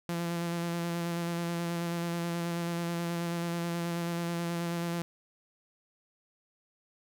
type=tone with vibrato; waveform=sawtooth; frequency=170.6 Hz; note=F3; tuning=40 cents flat; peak=-27 dBFS; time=0.09-5.02 s; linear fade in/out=0 ms; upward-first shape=square; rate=9.3 Hz; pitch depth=14 cents each way; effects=none